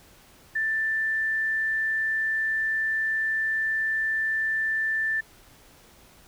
sine tone, 1770 Hz, A6, 10 cents sharp, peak -23 dBFS, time 0.55-5.21 s, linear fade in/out 10 ms, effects pink hiss -54 dBFS RMS until 6.27 s

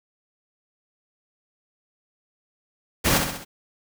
pink noise with echo, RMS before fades -20 dBFS, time 3.04-3.19 s, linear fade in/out 20 ms, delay 65 ms, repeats 4, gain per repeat -5 dB, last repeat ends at 3.45 s, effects none

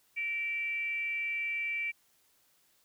sine tone with frequency modulation, 2327 Hz, D7, 17 cents flat, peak -31 dBFS, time 0.16-1.92 s, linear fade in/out 20 ms, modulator 442 Hz, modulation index 0.32, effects white hiss -69 dBFS RMS until 2.84 s

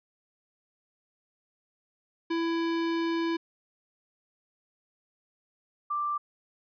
square / sine tone pair in turn, 332.6 / 1178.4 Hz, E4 / D6, +16 / +6 cents, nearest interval octave + minor seventh, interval 2190 cents, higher second, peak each -27 dBFS, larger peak neither, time 2.3-3.37 / 5.9-6.18 s, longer first, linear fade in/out 10 ms, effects resampled to 11025 Hz

